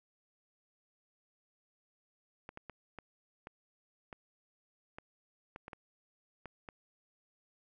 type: clicks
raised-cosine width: 0.5 ms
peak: -30 dBFS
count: 12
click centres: 2.491 / 2.574 / 2.697 / 2.987 / 3.471 / 4.128 / 4.985 / 5.561 / 5.681 / 5.732 / 6.457 / 6.688 s
effects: none